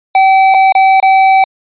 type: tone with dropouts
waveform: square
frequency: 768 Hz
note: G5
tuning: 36 cents flat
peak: -5 dBFS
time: 0.15-1.44 s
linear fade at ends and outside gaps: 2 ms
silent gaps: 0.541-0.545 / 0.723-0.751 / 1.001-1.027 s
effects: resampled to 8000 Hz